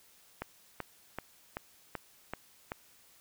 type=click train; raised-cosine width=0.5 ms; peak=-21 dBFS; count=7; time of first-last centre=0.42-2.719 s; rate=2.61 Hz; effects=white hiss -62 dBFS RMS until 3.2 s